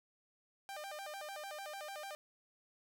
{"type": "tone with vibrato", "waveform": "sawtooth", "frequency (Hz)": 690, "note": "F5", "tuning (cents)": -21, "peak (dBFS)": -40, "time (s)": [0.69, 2.15], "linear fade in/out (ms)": 0, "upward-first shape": "square", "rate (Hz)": 6.7, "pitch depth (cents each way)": 230, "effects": []}